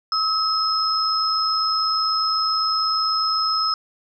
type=tone pair together; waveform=sine; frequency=1285 / 5156 Hz; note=E6 / E8; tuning=-45 / -39 cents; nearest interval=2 octaves; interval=2406 cents; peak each=-21 dBFS; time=0.12-3.74 s; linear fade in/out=2 ms; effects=none